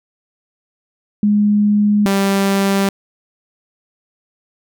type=tone pair in turn; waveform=sine / sawtooth; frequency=207.5 / 196.57 Hz; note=G#3 / G3; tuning=-1 / +5 cents; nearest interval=minor second; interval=94 cents; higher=first; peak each=-10 / -9 dBFS; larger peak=second; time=1.23-2.06 / 2.06-2.89 s; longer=neither; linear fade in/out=2 ms; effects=none